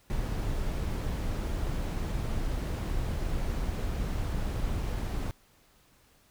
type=noise; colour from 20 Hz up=brown; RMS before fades=-31 dBFS; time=0.1-5.31 s; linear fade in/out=0 ms; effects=pink hiss -63 dBFS RMS until 6.3 s